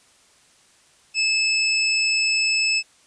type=tone; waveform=25% pulse; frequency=2611 Hz; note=E7; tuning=17 cents flat; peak=-14 dBFS; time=1.14-2.83 s; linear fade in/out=50 ms; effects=white hiss -56 dBFS RMS until 3.06 s + resampled to 22050 Hz